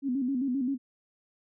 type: tone with vibrato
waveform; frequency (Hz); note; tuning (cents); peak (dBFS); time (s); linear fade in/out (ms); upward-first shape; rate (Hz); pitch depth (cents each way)
sine; 261.6; C4; 0; -26; 0.02-0.78; 50; square; 7.6; 94
effects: none